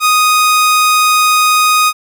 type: tone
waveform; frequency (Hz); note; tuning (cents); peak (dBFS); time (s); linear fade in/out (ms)
sawtooth; 1244.5; D#6; 0; -4; 0-1.93; 50
effects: none